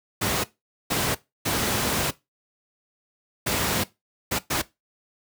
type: noise bursts at uneven times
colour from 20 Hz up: pink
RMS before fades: -24 dBFS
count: 6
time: 0.21-0.44 / 0.9-1.15 / 1.45-2.11 / 3.46-3.84 / 4.31-4.39 / 4.5-4.62 s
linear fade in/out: 10 ms
effects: noise-tail reverb RT60 0.2 s tail -18 dB re dry + high-pass 80 Hz 12 dB/octave